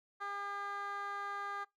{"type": "tone with band-pass filter", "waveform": "15% pulse", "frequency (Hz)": 402.9, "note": "G4", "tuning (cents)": 48, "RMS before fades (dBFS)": -41, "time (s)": [0.2, 1.65], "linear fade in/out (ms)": 20, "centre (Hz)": 1300, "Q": 2, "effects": ["noise-tail reverb RT60 0.2 s tail -24 dB re dry"]}